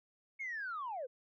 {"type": "linear sweep", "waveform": "sine", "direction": "down", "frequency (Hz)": [2217, 466.2], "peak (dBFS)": -37, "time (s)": [0.39, 1.07], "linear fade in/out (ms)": 20, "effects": ["tanh soft clip ceiling -34 dBFS"]}